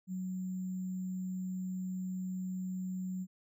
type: tone with sample-and-hold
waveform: sine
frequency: 185 Hz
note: F#3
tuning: in tune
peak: -35 dBFS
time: 0.07-3.27 s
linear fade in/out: 50 ms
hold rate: 7350 Hz
effects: none